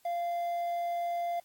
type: tone with quantisation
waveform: triangle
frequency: 692 Hz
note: F5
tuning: 16 cents flat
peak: -28 dBFS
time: 0.05-1.4 s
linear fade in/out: 5 ms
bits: 9
effects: white hiss -66 dBFS RMS until 1.44 s + AAC 64 kbps